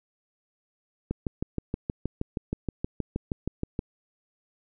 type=click train; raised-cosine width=3 ms; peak=-15 dBFS; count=18; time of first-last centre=1.11-3.791 s; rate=6.34 Hz; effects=none